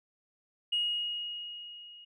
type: tone with level ramp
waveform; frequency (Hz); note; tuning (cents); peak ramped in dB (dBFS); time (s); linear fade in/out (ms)
sine; 2879; F#7; -48; -25 to -49; 0.72-2.05; 10
effects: tanh soft clip ceiling -21 dBFS